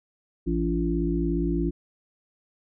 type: harmonic tone with a mistuned harmonic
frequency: 57.1 Hz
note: A#1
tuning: 35 cents flat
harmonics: 1 / 3 / 5 / 6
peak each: -28 / -28 / -28 / -28 dBFS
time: 0.46-1.71 s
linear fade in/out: 20 ms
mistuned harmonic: 1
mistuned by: -47 cents
effects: none